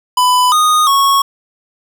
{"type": "tone with pitch steps", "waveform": "square", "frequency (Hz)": [998, 1237, 1104], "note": ["B5", "D#6", "C#6"], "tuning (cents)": [18, -10, -7], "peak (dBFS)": -9, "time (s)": [0.17, 1.22], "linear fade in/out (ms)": 5, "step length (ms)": 350, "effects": []}